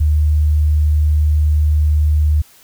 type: tone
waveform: sine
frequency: 75.7 Hz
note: D#2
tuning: 47 cents flat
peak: -10 dBFS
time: 0-2.42 s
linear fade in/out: 10 ms
effects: white hiss -47 dBFS RMS until 2.63 s